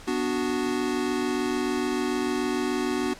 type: chord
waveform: square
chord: B minor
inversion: none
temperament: equal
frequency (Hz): 246.9 / 293.7 / 370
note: B3 / D4 / F#4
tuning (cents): 0 / 0 / 0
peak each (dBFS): -30 / -30 / -29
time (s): 0.07-3.14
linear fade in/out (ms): 10
effects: pink hiss -46 dBFS RMS until 3.19 s + low-pass 9000 Hz 12 dB/octave